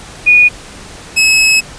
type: tone pair in turn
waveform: sine / sawtooth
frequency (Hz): 2458 / 2577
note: D#7 / E7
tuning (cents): -22 / -40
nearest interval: minor second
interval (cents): 82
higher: second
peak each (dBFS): -3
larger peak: neither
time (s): 0.26-0.49 / 1.16-1.61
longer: second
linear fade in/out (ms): 20
effects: pink hiss -32 dBFS RMS until 1.78 s + resampled to 22050 Hz